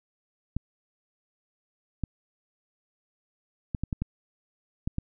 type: clicks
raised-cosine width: 5 ms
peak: -16 dBFS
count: 8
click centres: 0.566 / 2.037 / 3.748 / 3.836 / 3.928 / 4.02 / 4.875 / 4.984 s
effects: none